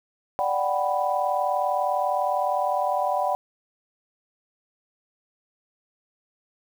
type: chord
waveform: sine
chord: G major seventh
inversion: second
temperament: equal with one note detuned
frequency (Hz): 587.3 / 740 / 779.9 / 987.8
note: D5 / F#5 / G5 / B5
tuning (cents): 0 / 0 / -9 / 0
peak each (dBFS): -27 / -26 / -27 / -28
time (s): 0.39-3.35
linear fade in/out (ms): 0
effects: 8-bit